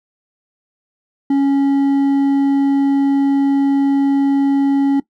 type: tone with hard clipping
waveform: triangle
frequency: 277.2 Hz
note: C#4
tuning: in tune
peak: -12 dBFS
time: 1.3-5 s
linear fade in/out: 5 ms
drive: 7 dB
effects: noise-tail reverb RT60 0.1 s tail -19 dB re dry